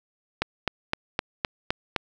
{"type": "click train", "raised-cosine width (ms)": 0.3, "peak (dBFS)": -7, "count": 7, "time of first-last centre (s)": [0.42, 1.962], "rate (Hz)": 3.89, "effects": []}